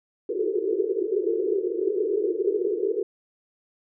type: band-pass noise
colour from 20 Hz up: white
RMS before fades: -25 dBFS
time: 0.29-3.03 s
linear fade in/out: 5 ms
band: 350 to 450 Hz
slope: 96 dB/octave
effects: none